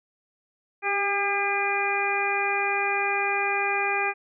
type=harmonic tone with a mistuned harmonic; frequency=402.4 Hz; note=G4; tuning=45 cents sharp; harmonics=1 / 2 / 3 / 4 / 5 / 6; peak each=-31 / -28 / -32 / -31 / -32 / -27 dBFS; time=0.82-4.14 s; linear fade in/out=50 ms; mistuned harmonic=1; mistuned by=-26 cents; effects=none